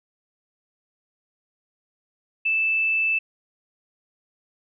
sine tone, 2637 Hz, E7, in tune, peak -19 dBFS, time 2.45-3.19 s, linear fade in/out 10 ms, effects none

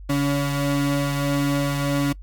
35% pulse tone pair together, 142.1 / 282.6 Hz, C#3 / C#4, +43 / +34 cents, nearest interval octave, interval 1191 cents, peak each -21 dBFS, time 0.09-2.13 s, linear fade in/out 10 ms, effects noise-tail reverb RT60 0.1 s tail -22 dB re dry + added 48 Hz sine -36 dBFS peak until 2.22 s

